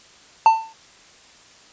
triangle tone with exponential decay, 893 Hz, A5, 25 cents sharp, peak -4 dBFS, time 0.46-0.73 s, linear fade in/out 1 ms, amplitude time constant 57 ms, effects white hiss -49 dBFS RMS until 1.72 s + resampled to 16000 Hz

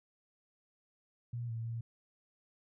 sine tone with pitch steps, 119.3 / 114.1 / 115.5 Hz, A#2 / A#2 / A#2, +41 / -37 / -16 cents, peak -36 dBFS, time 1.33-1.81 s, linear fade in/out 5 ms, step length 160 ms, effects none

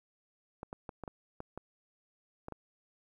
clicks, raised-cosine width 1 ms, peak -27 dBFS, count 9, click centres 0.631 / 0.729 / 0.892 / 1.037 / 1.078 / 1.404 / 1.576 / 2.484 / 2.523 s, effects 11-bit

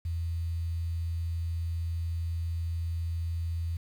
sine tone with quantisation, 83.6 Hz, E2, 25 cents sharp, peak -29 dBFS, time 0.05-3.77 s, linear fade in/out 5 ms, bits 9, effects none

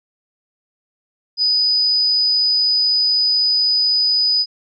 sine tone, 4978 Hz, D#8, in tune, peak -13 dBFS, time 1.37-4.46 s, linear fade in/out 50 ms, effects none

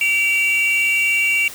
triangle tone pair together, 2300 / 2757 Hz, D7 / F7, -37 / -23 cents, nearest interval minor third, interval 314 cents, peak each -16 dBFS, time 0.01-1.48 s, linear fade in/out 2 ms, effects white hiss -35 dBFS RMS until 1.54 s

